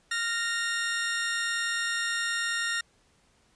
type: tone pair together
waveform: sawtooth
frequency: 1396.9 / 1849.6 Hz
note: F6 / A#6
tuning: 0 / -14 cents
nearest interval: perfect fourth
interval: 486 cents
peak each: -29 / -25 dBFS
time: 0.11-2.81 s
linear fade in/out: 5 ms
effects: pink hiss -65 dBFS RMS until 3.55 s + resampled to 22050 Hz